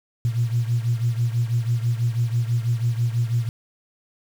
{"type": "beating tone pair", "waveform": "sine", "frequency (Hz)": [116.54, 122.64], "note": ["A#2", "B2"], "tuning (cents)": [0, -12], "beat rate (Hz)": 6.1, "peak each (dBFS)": [-20, -24], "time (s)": [0.25, 3.49], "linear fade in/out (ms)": 0, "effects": ["tanh soft clip ceiling -12 dBFS", "7-bit"]}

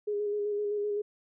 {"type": "tone with vibrato", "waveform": "sine", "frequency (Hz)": 413.6, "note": "G#4", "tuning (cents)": -7, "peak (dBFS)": -28, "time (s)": [0.07, 1.02], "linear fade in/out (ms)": 10, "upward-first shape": "square", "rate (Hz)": 7.8, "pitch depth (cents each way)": 19, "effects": []}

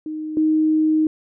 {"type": "tone pair in turn", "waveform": "sine", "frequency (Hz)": [310, 312], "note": ["D#4", "D#4"], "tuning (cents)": [-6, 5], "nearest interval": "unison", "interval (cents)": 11, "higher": "second", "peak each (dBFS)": [-25, -14], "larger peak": "second", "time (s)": [[0.06, 0.37], [0.37, 1.07]], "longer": "second", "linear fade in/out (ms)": 2, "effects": []}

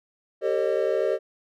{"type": "tone cluster", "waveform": "triangle", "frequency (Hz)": [389.7, 450.2, 539, 611], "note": ["G4", "A4", "C#5", "D#5"], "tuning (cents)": [-10, 40, -49, -32], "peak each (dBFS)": -25, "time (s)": [0.41, 1.19], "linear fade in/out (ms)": 50, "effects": []}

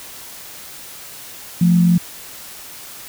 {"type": "tone pair together", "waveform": "sine", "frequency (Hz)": [174.61, 220], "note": ["F3", "A3"], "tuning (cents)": [0, 0], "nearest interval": "major third", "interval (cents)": 400, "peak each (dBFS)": [-10, -21], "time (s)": [1.61, 1.98], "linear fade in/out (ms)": 5, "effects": ["white hiss -36 dBFS RMS until 3.08 s"]}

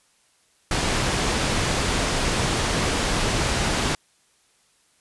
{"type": "low-pass noise", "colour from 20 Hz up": "pink", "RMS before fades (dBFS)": -23, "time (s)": [0.71, 3.95], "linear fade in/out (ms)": 2, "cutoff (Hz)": 8100, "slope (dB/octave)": 12, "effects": ["white hiss -62 dBFS RMS until 5 s", "resampled to 24000 Hz"]}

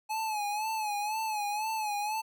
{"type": "tone with vibrato", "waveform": "square", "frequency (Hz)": 852, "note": "G#5", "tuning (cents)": 44, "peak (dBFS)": -31, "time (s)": [0.09, 2.22], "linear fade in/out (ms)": 20, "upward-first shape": "sine", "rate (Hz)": 2, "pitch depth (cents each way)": 70, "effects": []}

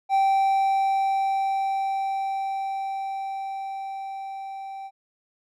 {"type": "tone with level ramp", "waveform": "triangle", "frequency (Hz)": 779, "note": "G5", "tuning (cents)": -11, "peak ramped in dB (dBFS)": [-15, -32], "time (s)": [0.09, 4.91], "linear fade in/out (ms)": 50, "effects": []}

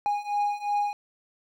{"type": "beating tone pair", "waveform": "triangle", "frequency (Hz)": [821, 823.8], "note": ["G#5", "G#5"], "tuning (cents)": [-20, -14], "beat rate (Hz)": 2.8, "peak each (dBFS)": [-27, -25], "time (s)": [0.06, 0.93], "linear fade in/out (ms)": 0, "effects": []}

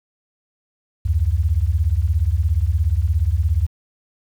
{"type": "beating tone pair", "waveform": "sine", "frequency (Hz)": [71.5, 88.5], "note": ["D2", "F2"], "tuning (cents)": [-46, 23], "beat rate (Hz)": 17, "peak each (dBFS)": -18, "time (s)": [1.05, 3.67], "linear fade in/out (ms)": 10, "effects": ["8-bit"]}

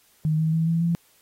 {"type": "tone with pitch steps", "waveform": "sine", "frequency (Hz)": [155.56, 158.92, 162.35, 165.86, 169.44], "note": ["D#3", "D#3", "E3", "E3", "E3"], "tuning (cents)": [0, 37, -26, 11, 48], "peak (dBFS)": -19, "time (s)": [0.25, 0.95], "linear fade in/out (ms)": 0, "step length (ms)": 140, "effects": ["white hiss -60 dBFS RMS until 1.21 s", "AAC 48 kbps"]}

